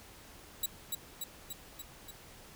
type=tone with echo; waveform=10% pulse; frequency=3900 Hz; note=B7; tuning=23 cents flat; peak=-22 dBFS; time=0.63-0.66 s; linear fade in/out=5 ms; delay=290 ms; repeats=5; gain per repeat=-3 dB; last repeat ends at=2.11 s; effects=pink hiss -54 dBFS RMS until 2.55 s